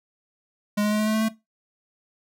square tone with pitch steps, 207.7 / 209.9 / 212.1 / 214.3 / 216.5 / 218.8 / 221.1 Hz, G#3 / G#3 / G#3 / A3 / A3 / A3 / A3, 0 / +19 / +37 / -45 / -28 / -9 / +9 cents, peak -21 dBFS, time 0.77-1.288 s, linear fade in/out 10 ms, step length 74 ms, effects noise-tail reverb RT60 0.2 s tail -17 dB re dry

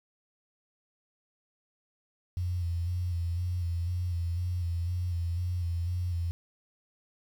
sine tone with vibrato, 87.31 Hz, F2, in tune, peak -28 dBFS, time 2.37-6.31 s, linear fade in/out 0 ms, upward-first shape square, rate 2 Hz, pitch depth 37 cents each way, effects 9-bit

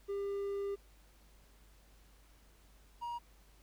triangle tone pair in turn, 399.4 / 949.9 Hz, G4 / A#5, +32 / +32 cents, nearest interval octave + minor third, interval 1500 cents, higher second, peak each -33 / -36 dBFS, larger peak first, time 0.08-0.76 / 3.01-3.19 s, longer first, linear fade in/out 20 ms, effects added 50 Hz sine -61 dBFS peak until 3.62 s + pink hiss -67 dBFS RMS until 3.62 s

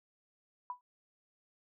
sine tone with exponential decay, 987.8 Hz, B5, in tune, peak -33 dBFS, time 0.7-0.81 s, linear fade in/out 1 ms, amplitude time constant 22 ms, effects none

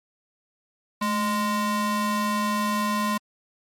square ring-modulated tone, 412.3 Hz, G#4, 13 cents flat, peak -20 dBFS, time 1.01-3.18 s, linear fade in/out 10 ms, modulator 626 Hz, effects MP3 64 kbps

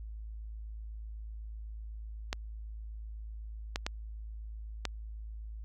clicks, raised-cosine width 0.2 ms, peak -15 dBFS, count 4, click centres 2.329 / 3.759 / 3.865 / 4.853 s, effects added 54 Hz sine -40 dBFS peak until 5.64 s

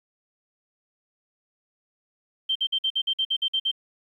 sine tone bursts, 3136 Hz, G7, in tune, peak -21 dBFS, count 11, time 2.49-3.715 s, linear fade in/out 10 ms, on 65 ms, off 51 ms, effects 10-bit

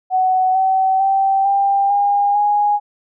sine tone with pitch steps, 747 / 762.3 / 777.8 / 793.7 / 809.9 / 826.5 Hz, F#5 / G5 / G5 / G5 / G#5 / G#5, +16 / -49 / -14 / +21 / -44 / -9 cents, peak -12 dBFS, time 0.1-2.8 s, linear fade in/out 50 ms, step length 450 ms, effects none

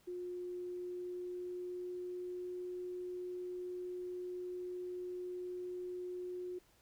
sine tone with pitch glide, 357.6 to 360.7 Hz, F4 to F#4, +41 to -44 cents, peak -40 dBFS, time 0.07-6.59 s, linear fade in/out 10 ms, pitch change +15 cents, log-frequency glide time 0.55-2.7 s, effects pink hiss -69 dBFS RMS until 6.81 s

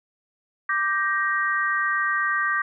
sine chord, G minor, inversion second, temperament just, 1176 / 1568 / 1881.6 Hz, D6 / G6 / Bb6, +2 / 0 / +16 cents, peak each -25 dBFS, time 0.69-2.62 s, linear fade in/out 5 ms, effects none

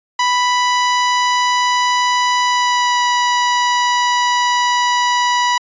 sawtooth tone with pitch glide, 987.8 to 978.7 Hz, B5 to B5, 0 to -16 cents, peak -9 dBFS, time 0.19-5.58 s, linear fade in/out 5 ms, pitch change -16 cents, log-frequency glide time 2.43-3.02 s, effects resampled to 16000 Hz

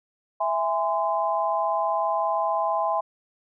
sine chord, E augmented, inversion none, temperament just, 659.3 / 824.1 / 1030.1 Hz, E5 / G#5 / B#5, 0 / -14 / -27 cents, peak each -26 dBFS, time 0.4-3.01 s, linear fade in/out 10 ms, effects none

